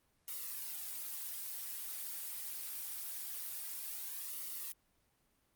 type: noise with flanger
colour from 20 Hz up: blue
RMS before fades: -43 dBFS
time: 0.28-4.72 s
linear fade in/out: 0 ms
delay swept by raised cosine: 1.2 to 6.2 ms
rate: 0.24 Hz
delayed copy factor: -0.9
effects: pink hiss -75 dBFS RMS until 5.55 s + Opus 32 kbps